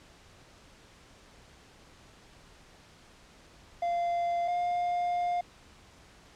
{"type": "tone pair in turn", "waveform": "triangle", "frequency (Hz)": [692, 705.7], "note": ["F5", "F5"], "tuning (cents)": [-16, 18], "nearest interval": "unison", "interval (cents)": 34, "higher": "second", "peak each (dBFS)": -25, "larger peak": "neither", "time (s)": [[3.82, 4.48], [4.48, 5.41]], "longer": "second", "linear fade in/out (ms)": 5, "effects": ["pink hiss -56 dBFS RMS until 6.35 s", "low-pass 7000 Hz 12 dB/octave"]}